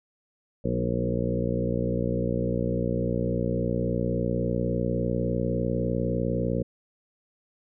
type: harmonic tone with a mistuned harmonic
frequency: 59.9 Hz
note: A#1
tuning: 48 cents sharp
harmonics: 1 / 2 / 3 / 4 / 5 / 6 / 7 / 8 / 9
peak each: -34 / -30 / -30 / -33 / -35 / -36 / -36 / -32 / -33 dBFS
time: 0.64-6.63 s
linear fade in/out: 10 ms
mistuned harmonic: 4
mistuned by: -26 cents
effects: none